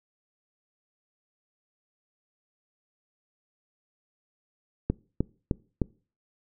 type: click train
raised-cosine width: 3 ms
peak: -11 dBFS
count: 4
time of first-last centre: 4.9-5.817 s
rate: 3.27 Hz
effects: noise-tail reverb RT60 0.4 s tail -24 dB re dry